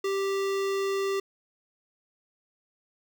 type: tone with notch filter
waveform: square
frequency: 392 Hz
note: G4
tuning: in tune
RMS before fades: -28 dBFS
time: 0.04-1.2 s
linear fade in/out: 5 ms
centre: 11000 Hz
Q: 0.97
effects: none